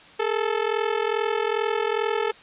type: ring-modulated tone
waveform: sawtooth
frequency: 437.2 Hz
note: A4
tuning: 11 cents flat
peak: -15 dBFS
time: 0.19-2.32 s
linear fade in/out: 10 ms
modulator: 21.2 Hz
effects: white hiss -48 dBFS RMS until 2.42 s + resampled to 8000 Hz

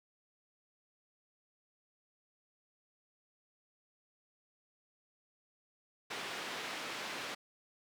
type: band-pass noise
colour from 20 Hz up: white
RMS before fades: -42 dBFS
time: 6.1-7.35 s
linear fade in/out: 10 ms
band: 220 to 3100 Hz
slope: 12 dB/octave
effects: none

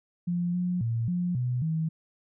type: tone with pitch steps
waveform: sine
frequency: 174.9 / 179 / 115.3 / 177.3 / 124.3 / 160.2 Hz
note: F3 / F3 / A#2 / F3 / B2 / E3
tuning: +3 / +43 / -19 / +26 / +12 / -49 cents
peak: -25 dBFS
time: 0.27-1.89 s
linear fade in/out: 10 ms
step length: 270 ms
effects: none

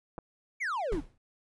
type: clicks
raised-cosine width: 1 ms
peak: -27 dBFS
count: 2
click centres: 0.181 / 0.187 s
type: exponential sweep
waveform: triangle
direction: down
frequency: 2349 to 264.3 Hz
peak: -28 dBFS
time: 0.6-1.01 s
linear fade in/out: 20 ms
type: noise with exponential decay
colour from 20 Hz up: brown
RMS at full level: -30 dBFS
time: 0.92-1.18 s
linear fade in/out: 2 ms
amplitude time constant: 55 ms
effects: resampled to 24000 Hz

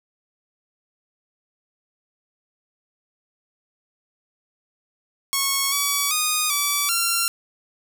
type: tone with pitch steps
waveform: 5% pulse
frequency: 1101 / 1139 / 1235 / 1152 / 1372 Hz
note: C#6 / C#6 / D#6 / D6 / F6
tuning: -12 / +47 / -13 / -34 / -31 cents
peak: -8 dBFS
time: 5.33-7.28 s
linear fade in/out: 0 ms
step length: 390 ms
effects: none

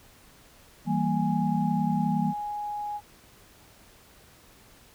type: chord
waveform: sine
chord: E diminished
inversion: none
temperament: equal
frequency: 164.81 / 196 / 233.1 Hz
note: E3 / G3 / Bb3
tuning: 0 / 0 / 0 cents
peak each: -28 dBFS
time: 0.85-2.34 s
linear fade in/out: 50 ms
type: tone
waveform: sine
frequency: 830.6 Hz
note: G#5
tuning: in tune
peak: -30 dBFS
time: 0.86-3.01 s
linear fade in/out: 50 ms
effects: pink hiss -55 dBFS RMS until 4.94 s

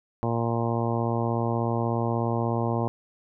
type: harmonic tone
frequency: 116.54 Hz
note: A#2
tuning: in tune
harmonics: 1 / 2 / 3 / 4 / 5 / 6 / 7 / 8 / 9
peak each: -27 / -30 / -32 / -33 / -34 / -35 / -35 / -36 / -37 dBFS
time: 0.23-2.88 s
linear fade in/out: 0 ms
effects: none

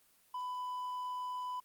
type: tone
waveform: triangle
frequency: 998 Hz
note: B5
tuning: 18 cents sharp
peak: -35 dBFS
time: 0.34-1.6 s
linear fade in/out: 5 ms
effects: white hiss -68 dBFS RMS until 1.64 s + Opus 24 kbps

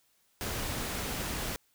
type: noise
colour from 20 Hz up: pink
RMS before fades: -35 dBFS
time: 0.41-1.56 s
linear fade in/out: 0 ms
effects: white hiss -70 dBFS RMS until 1.74 s

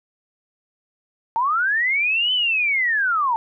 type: linear two-way sweep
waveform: sine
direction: up then down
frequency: 880 to 3059 to 880 Hz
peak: -17 dBFS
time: 1.36-3.36 s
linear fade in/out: 0 ms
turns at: 2.33 s
effects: none

